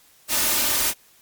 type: noise with comb filter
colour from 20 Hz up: white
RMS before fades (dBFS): -21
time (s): 0.28-0.94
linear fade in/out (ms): 50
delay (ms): 3.3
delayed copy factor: +0.55
effects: white hiss -55 dBFS RMS until 1.21 s + MP3 96 kbps